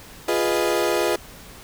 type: chord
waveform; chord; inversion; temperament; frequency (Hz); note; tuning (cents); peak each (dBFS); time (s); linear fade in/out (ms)
35% pulse; F half-diminished seventh; none; equal; 349.2 / 415.3 / 493.9 / 622.3; F4 / Ab4 / Cb5 / Eb5; 0 / 0 / 0 / 0; -22 / -23 / -24 / -24; 0.28-1.16; 5
effects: pink hiss -43 dBFS RMS until 1.63 s